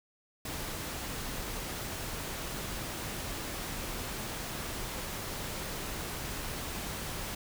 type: noise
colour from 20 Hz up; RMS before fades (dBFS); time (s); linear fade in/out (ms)
pink; -38; 0.45-7.35; 5
effects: none